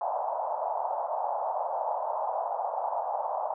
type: band-pass noise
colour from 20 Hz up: white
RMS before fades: -31 dBFS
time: 0.01-3.54 s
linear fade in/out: 2 ms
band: 610 to 920 Hz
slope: 48 dB/octave
effects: none